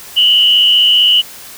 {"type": "tone with frequency modulation", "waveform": "sine", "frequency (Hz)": 2960, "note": "F#7", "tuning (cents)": 0, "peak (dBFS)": -6, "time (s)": [0.16, 1.22], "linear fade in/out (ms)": 20, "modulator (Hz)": 95.5, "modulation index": 1.1, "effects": ["white hiss -33 dBFS RMS until 1.57 s"]}